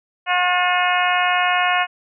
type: harmonic tone with a mistuned harmonic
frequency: 360 Hz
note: F#4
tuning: 47 cents flat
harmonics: 2 / 3 / 4 / 5 / 6 / 7 / 8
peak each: -20 / -22 / -23 / -24 / -25 / -25 / -26 dBFS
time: 0.26-1.87 s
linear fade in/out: 50 ms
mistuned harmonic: 5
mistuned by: -24 cents
effects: none